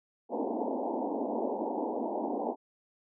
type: band-pass noise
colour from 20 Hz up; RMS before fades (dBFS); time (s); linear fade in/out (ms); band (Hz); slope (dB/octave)
pink; -33; 0.29-2.56; 50; 220 to 940; 96
effects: none